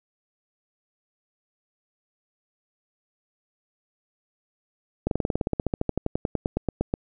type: slowing click train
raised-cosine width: 2 ms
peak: -10 dBFS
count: 25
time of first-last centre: 5.07-6.939 s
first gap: 42 ms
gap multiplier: 1.05
effects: none